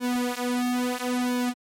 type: tone with flanger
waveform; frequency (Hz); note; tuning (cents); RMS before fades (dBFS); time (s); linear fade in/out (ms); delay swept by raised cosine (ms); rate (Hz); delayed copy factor
sawtooth; 247.2; B3; +2; -26; 0-1.54; 50; 1.5 to 6.1; 0.74; -1
effects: MP3 64 kbps